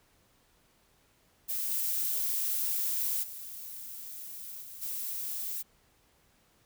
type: noise with level steps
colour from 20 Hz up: violet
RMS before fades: -33 / -31 / -43 / -46 / -36 dBFS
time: 1.48-5.63 s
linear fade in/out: 20 ms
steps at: 1.7 / 3.22 / 4.61 / 4.81 s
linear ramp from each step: 20 ms
effects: pink hiss -67 dBFS RMS until 6.65 s